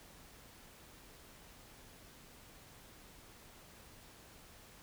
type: silence
effects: pink hiss -58 dBFS RMS until 4.82 s